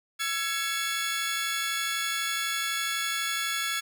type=tone cluster; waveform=sawtooth; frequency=1340 / 1674 / 2211 / 3400 Hz; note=E6 / G#6 / C#7 / G#7; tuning=+28 / +13 / -5 / +40 cents; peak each=-30 dBFS; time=0.19-3.81 s; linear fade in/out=20 ms; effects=none